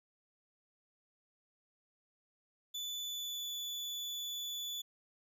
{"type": "tone with pitch glide", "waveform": "35% pulse", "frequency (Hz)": [3485, 3463], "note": ["A7", "A7"], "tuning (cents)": [-17, -28], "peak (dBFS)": -37, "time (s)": [2.74, 4.82], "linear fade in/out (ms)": 10, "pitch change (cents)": -11, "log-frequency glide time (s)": [3.02, 3.5], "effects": []}